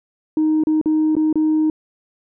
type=tone with dropouts; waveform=sine; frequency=311.1 Hz; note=D#4; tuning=in tune; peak=-12 dBFS; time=0.37-1.7 s; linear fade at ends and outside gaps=2 ms; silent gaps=0.637-0.67 / 0.814-0.858 / 1.153-1.166 / 1.328-1.356 s; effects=tanh soft clip ceiling -11 dBFS